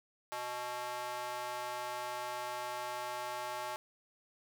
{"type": "tone with high-pass filter", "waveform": "square", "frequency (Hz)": 123.47, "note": "B2", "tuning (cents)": 0, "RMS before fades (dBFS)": -40, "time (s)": [0.32, 3.76], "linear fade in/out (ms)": 0, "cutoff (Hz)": 790, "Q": 2.3, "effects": []}